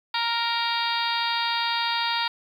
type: harmonic tone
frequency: 466.2 Hz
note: A#4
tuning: in tune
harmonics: 2 / 3 / 4 / 5 / 6 / 7 / 8 / 9 / 10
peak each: -27 / -32 / -33 / -34 / -35 / -35 / -30 / -36 / -33 dBFS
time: 0.14-2.28 s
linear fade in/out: 5 ms
effects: 9-bit